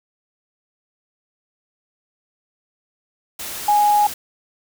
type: tone in noise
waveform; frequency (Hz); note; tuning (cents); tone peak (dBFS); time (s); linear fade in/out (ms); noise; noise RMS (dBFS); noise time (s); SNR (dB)
sine; 830.6; G#5; 0; -12; 3.68-4.07; 5; white; -30; 3.39-4.14; +15
effects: none